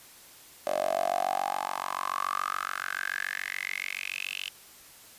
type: tone with high-pass filter sweep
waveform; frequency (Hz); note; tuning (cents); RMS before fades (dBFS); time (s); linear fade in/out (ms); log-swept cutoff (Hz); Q
10% pulse; 47; F#1; +28; -32; 0.67-4.49; 0; 580 to 2900; 8.2
effects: white hiss -52 dBFS RMS until 5.18 s + resampled to 32000 Hz